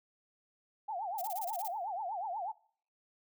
sine tone with vibrato, 784 Hz, G5, in tune, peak -35 dBFS, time 0.88-2.52 s, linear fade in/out 10 ms, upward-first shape triangle, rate 8.2 Hz, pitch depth 270 cents each way
violet noise bursts, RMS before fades -42 dBFS, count 9, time 1.18-1.68 s, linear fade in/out 5 ms, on 36 ms, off 22 ms
effects noise-tail reverb RT60 0.5 s tail -20 dB re dry

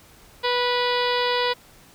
harmonic tone, 490.4 Hz, B4, 12 cents flat, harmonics 1 / 2 / 3 / 4 / 5 / 6 / 7 / 8 / 9 / 10, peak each -24 / -25 / -32 / -30 / -34 / -32 / -31 / -32 / -35 / -36 dBFS, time 0.43-1.54 s, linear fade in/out 20 ms, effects pink hiss -51 dBFS RMS until 1.94 s

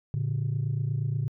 sine tone pair together, 113.5 / 141.91 Hz, A#2 / C#3, -46 / +41 cents, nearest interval major third, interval 387 cents, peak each -27 dBFS, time 0.14-1.28 s, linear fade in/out 0 ms, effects tanh soft clip ceiling -21 dBFS

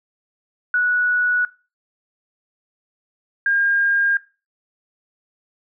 sine tone pair in turn, 1470 / 1612.1 Hz, F#6 / G6, -12 / +48 cents, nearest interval major second, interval 160 cents, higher second, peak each -15 dBFS, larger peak neither, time 0.74-1.45 / 3.46-4.17 s, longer neither, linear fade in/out 2 ms, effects noise-tail reverb RT60 0.3 s tail -18 dB re dry

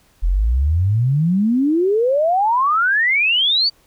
sine exponential sweep, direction up, 40.22 to 4660 Hz, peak -13 dBFS, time 0.22-3.7 s, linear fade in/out 20 ms, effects pink hiss -56 dBFS RMS until 3.86 s

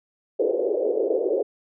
white band-pass noise, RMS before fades -23 dBFS, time 0.39-1.43 s, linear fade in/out 10 ms, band 360 to 530 Hz, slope 48 dB/octave, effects none

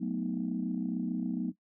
sine chord, B dominant seventh, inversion second, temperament equal, 185 / 220 / 246.9 / 311.1 Hz, F#3 / A3 / B3 / D#4, 0 / 0 / 0 / 0 cents, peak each -34 / -36 / -34 / -38 dBFS, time 0-1.52 s, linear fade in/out 20 ms, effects noise-tail reverb RT60 0.1 s tail -17 dB re dry + tanh soft clip ceiling -21 dBFS

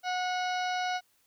harmonic tone with a mistuned harmonic, 730 Hz, F#5, 24 cents flat, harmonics 1 / 2 / 3 / 4 / 5 / 6 / 7 / 8, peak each -30 / -36 / -40 / -42 / -44 / -46 / -47 / -48 dBFS, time 0.03-1.01 s, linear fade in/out 50 ms, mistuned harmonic 5, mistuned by +90 cents, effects white hiss -69 dBFS RMS until 1.26 s

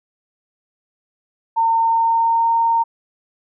sine tone with pitch glide, 910 to 919.5 Hz, A#5 to A#5, -42 to -24 cents, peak -13 dBFS, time 1.56-2.84 s, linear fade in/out 20 ms, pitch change +18 cents, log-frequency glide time 1.77-2.47 s, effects none

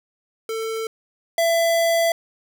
square tone pair in turn, 446.4 / 668.8 Hz, A4 / E5, +25 / +25 cents, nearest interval perfect fifth, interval 700 cents, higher second, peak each -25 / -17 dBFS, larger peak second, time 0.49-0.87 / 1.38-2.12 s, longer second, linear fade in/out 2 ms, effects none

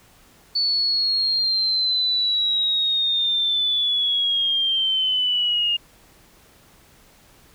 sine linear sweep, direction down, 4472 to 2827 Hz, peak -18 dBFS, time 0.55-5.77 s, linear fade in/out 10 ms, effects pink hiss -53 dBFS RMS until 7.54 s

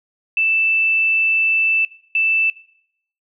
sine tone bursts at uneven times, 2647 Hz, E7, 7 cents sharp, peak -14 dBFS, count 2, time 0.37-1.85 / 2.15-2.5 s, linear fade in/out 2 ms, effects noise-tail reverb RT60 0.7 s tail -19 dB re dry

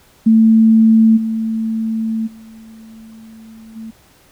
sine tone with level steps, 222.7 Hz, A3, 21 cents sharp, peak -6 / -16 / -35 / -27 dBFS, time 0.26-3.91 s, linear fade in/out 10 ms, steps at 1.16 / 2.26 / 3.75 s, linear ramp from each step 20 ms, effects pink hiss -50 dBFS RMS until 4.31 s

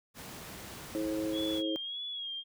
pink noise, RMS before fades -45 dBFS, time 0.14-1.63 s, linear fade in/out 50 ms
harmonic tone, 107.3 Hz, A2, 43 cents flat, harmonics 3 / 4 / 5, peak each -32 / -42 / -37 dBFS, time 0.95-1.76 s, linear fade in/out 0 ms
sine tone with vibrato, 3303 Hz, G#7, 10 cents flat, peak -36 dBFS, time 1.32-2.44 s, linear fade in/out 50 ms, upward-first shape sine, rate 1.7 Hz, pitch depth 61 cents each way
effects high-pass 60 Hz 12 dB/octave

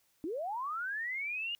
sine linear sweep, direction up, 287.1 to 2888 Hz, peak -34 dBFS, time 0.24-1.55 s, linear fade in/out 0 ms, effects white hiss -72 dBFS RMS until 1.59 s

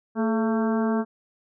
harmonic tone with a mistuned harmonic, 224.6 Hz, A3, 36 cents sharp, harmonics 1 / 2 / 3 / 4 / 5 / 6 / 7, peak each -22 / -28 / -32 / -34 / -36 / -38 / -39 dBFS, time 0.15-1.05 s, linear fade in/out 50 ms, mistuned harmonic 2, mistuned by -70 cents, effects none

